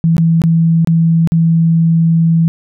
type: tone with dropouts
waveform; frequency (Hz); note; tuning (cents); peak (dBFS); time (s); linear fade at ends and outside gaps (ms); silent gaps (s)
sine; 164.81; E3; 0; -7; 0.04-2.48; 0; 0.167-0.181 / 0.418-0.438 / 0.847-0.873 / 1.274-1.32
effects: none